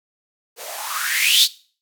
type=noise with band-pass filter sweep; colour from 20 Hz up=violet; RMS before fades=-19 dBFS; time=0.56-1.48 s; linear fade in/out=50 ms; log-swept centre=460 to 4200 Hz; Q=7; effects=noise-tail reverb RT60 0.4 s tail -19 dB re dry